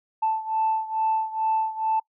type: beating tone pair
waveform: sine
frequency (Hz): 880 / 882.3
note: A5 / A5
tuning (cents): 0 / +5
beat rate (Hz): 2.3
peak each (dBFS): -23 / -26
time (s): 0.22-2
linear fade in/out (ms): 10
effects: noise-tail reverb RT60 0.1 s tail -22 dB re dry + tanh soft clip ceiling -15 dBFS